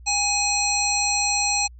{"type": "harmonic tone with a mistuned harmonic", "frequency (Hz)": 841, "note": "G#5", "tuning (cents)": 22, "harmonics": [1, 3, 5, 7, 9], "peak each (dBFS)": [-26, -26, -26, -26, -26], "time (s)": [0.06, 1.68], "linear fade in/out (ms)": 20, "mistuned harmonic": 1, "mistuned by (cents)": -55, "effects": ["added 60 Hz sine -41 dBFS peak until 1.79 s"]}